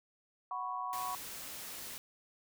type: chord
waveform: sine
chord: F# suspended fourth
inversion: none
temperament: equal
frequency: 740 / 987.8 / 1108.7 Hz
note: F#5 / B5 / C#6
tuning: 0 / 0 / 0 cents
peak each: -42 / -40 / -39 dBFS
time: 0.51-1.15 s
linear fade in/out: 2 ms
type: noise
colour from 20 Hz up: white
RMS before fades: -45 dBFS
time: 0.93-1.98 s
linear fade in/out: 0 ms
effects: none